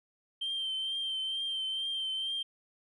sine tone with vibrato, 3136 Hz, G7, in tune, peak -30 dBFS, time 0.41-2.43 s, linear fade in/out 10 ms, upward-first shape triangle, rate 2.2 Hz, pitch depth 34 cents each way, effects tanh soft clip ceiling -29 dBFS

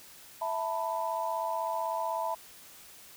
sine chord, E suspended fourth, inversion none, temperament equal with one note detuned, 659.3 / 891.8 / 987.8 Hz, E5 / A5 / B5, 0 / +23 / 0 cents, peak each -34 dBFS, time 0.41-2.35 s, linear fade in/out 10 ms, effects white hiss -52 dBFS RMS until 3.16 s

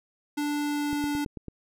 square tone with pitch glide, 293.2 to 291.3 Hz, D4 to D4, -3 to -14 cents, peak -27 dBFS, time 0.37-1.25 s, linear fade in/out 10 ms, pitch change -11 cents, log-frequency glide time 0.61-1.1 s
click train, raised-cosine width 3 ms, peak -24 dBFS, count 6, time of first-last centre 0.93-1.483 s, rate 9.04 Hz
effects none

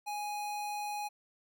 square tone, 830.6 Hz, G#5, in tune, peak -36 dBFS, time 0.06-1.09 s, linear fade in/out 20 ms, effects none

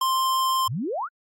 square tone, 1049 Hz, C6, 4 cents sharp, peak -21 dBFS, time 0.01-0.68 s, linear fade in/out 5 ms
sine exponential sweep, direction up, 90.8 to 1545 Hz, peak -25 dBFS, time 0.67-1.09 s, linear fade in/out 50 ms
effects AAC 64 kbps

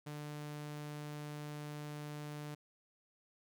sawtooth tone, 148.6 Hz, D3, 21 cents sharp, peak -39 dBFS, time 0.06-2.55 s, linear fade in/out 10 ms, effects none

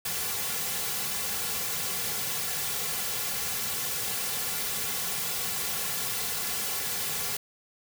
white noise with comb filter, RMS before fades -31 dBFS, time 0.05-7.37 s, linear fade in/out 5 ms, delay 3.2 ms, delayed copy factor -0.95, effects none

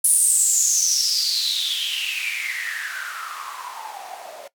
blue noise with band-pass filter sweep, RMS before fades -23 dBFS, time 0.04-4.48 s, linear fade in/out 5 ms, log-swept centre 10000 to 590 Hz, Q 9, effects noise-tail reverb RT60 0.1 s tail -18 dB re dry

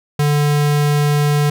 square tone, 146.83 Hz, D3, in tune, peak -13 dBFS, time 0.19-1.5 s, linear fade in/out 5 ms, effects none

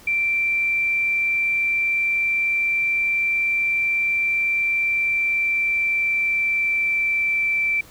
sine tone with pitch glide, 2349 to 2334 Hz, D7 to D7, 0 to -11 cents, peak -18 dBFS, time 0.07-7.81 s, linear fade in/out 5 ms, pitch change -11 cents, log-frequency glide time 4.73-7.61 s, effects pink hiss -47 dBFS RMS until 7.9 s

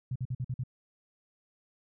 sine tone bursts, 126.4 Hz, B2, 41 cents sharp, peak -30 dBFS, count 6, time 0.11-0.637 s, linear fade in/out 5 ms, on 47 ms, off 49 ms, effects none

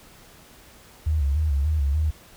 sine tone with vibrato, 73.42 Hz, D2, in tune, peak -19 dBFS, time 1.06-2.11 s, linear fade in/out 10 ms, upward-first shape square, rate 3.4 Hz, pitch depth 95 cents each way, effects pink hiss -50 dBFS RMS until 2.36 s

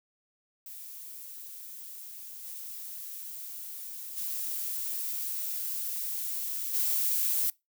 violet noise with level steps, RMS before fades -44 / -41 / -34 / -28 dBFS, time 0.66-7.5 s, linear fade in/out 2 ms, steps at 2.43 / 4.16 / 6.73 s, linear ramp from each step 20 ms, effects noise-tail reverb RT60 0.2 s tail -23 dB re dry

